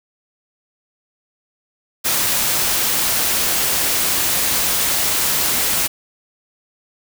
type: noise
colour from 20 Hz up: white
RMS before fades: -18 dBFS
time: 2.04-5.88 s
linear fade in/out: 20 ms
effects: none